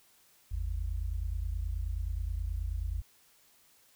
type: tone pair together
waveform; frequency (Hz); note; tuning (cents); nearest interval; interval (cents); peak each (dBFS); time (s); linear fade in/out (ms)
sine; 50.08 / 79.5; G1 / D#2; +38 / +38; minor sixth; 800; -33 / -35; 0.51-3.02; 10
effects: white hiss -64 dBFS RMS until 3.95 s